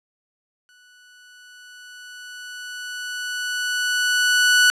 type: tone with exponential growth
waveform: sawtooth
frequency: 1480 Hz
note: F#6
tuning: in tune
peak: -8 dBFS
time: 0.69-4.7 s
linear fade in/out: 0 ms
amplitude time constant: 870 ms
effects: low-pass 10000 Hz 12 dB/octave